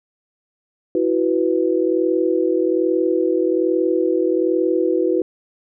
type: chord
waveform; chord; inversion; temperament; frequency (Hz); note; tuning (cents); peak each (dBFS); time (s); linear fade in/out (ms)
sine; E suspended second; none; just; 329.6 / 370.8 / 494.4; E4 / F#4 / B4; 0 / +4 / +2; -19 / -19 / -21; 0.95-5.22; 2
effects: none